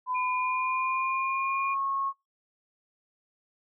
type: tone with pitch glide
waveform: sine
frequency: 1008 to 1092.9 Hz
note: B5 to C#6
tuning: +35 to -25 cents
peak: -27 dBFS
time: 0.06-2.13 s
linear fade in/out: 50 ms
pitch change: +140 cents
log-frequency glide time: 0.37-1.73 s
type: tone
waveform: sine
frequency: 2425 Hz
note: D#7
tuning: 45 cents flat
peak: -32 dBFS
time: 0.14-1.75 s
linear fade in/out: 20 ms
effects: noise-tail reverb RT60 0.2 s tail -21 dB re dry